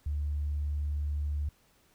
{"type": "tone", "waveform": "sine", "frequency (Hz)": 73.42, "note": "D2", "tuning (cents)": 0, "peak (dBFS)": -28, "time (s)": [0.06, 1.49], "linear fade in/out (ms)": 5, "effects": ["tanh soft clip ceiling -24 dBFS", "pink hiss -66 dBFS RMS until 1.94 s"]}